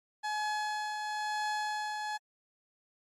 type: tone with tremolo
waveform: 30% pulse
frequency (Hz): 848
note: G#5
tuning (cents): +36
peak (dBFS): -28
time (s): 0.23-2.18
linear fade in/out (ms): 20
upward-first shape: triangle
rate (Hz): 1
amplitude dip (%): 40
effects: low-pass 7000 Hz 12 dB/octave + AAC 64 kbps